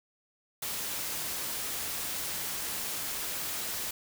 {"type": "noise", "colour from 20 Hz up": "white", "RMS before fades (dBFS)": -35, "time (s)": [0.62, 3.91], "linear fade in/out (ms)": 5, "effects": []}